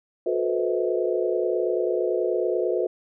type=tone cluster; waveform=sine; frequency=362.5 / 434 / 492.9 / 522 / 642 Hz; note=F#4 / A4 / B4 / C5 / E5; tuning=-35 / -24 / -3 / -4 / -46 cents; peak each=-25 / -28 / -27 / -32 / -30 dBFS; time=0.26-2.87 s; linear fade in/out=5 ms; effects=none